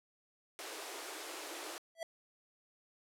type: high-pass noise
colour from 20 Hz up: pink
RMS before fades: -45 dBFS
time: 0.59-1.78 s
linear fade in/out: 0 ms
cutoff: 300 Hz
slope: 96 dB/octave
type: tone with exponential growth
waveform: square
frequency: 659 Hz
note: E5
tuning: 1 cent flat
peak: -35 dBFS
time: 1.95-2.03 s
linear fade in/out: 2 ms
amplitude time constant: 17 ms
effects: low-pass 12000 Hz 12 dB/octave